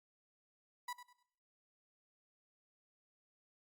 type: tone with echo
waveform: 35% pulse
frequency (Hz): 981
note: B5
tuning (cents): -12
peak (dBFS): -39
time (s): 0.88-0.93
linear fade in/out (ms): 5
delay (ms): 100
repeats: 3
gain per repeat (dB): -11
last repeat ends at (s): 1.23
effects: noise-tail reverb RT60 0.7 s tail -21 dB re dry + Opus 48 kbps